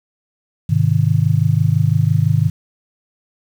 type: chord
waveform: sine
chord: Ab major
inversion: none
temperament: just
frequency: 103.83 / 129.78 / 155.74 Hz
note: Ab2 / C3 / Eb3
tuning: 0 / -14 / +2 cents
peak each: -16 dBFS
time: 0.69-2.5 s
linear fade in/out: 10 ms
effects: 7-bit